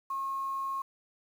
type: tone with quantisation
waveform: sine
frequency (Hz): 1083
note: C#6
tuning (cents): -41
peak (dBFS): -31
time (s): 0.1-0.82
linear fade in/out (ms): 5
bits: 9
effects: none